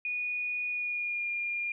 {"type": "tone with pitch glide", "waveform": "sine", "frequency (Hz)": [2461, 2410], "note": ["D#7", "D7"], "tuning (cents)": [-20, 44], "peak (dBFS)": -30, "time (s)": [0.05, 1.72], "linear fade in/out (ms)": 2, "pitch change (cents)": -36, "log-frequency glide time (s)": [0.7, 1.28], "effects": []}